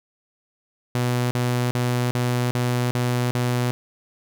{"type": "tone bursts", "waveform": "sawtooth", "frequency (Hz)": 123, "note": "B2", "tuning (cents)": -7, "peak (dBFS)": -16, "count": 7, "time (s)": [0.95, 3.71], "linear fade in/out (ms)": 0, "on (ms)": 360, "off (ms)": 40, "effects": []}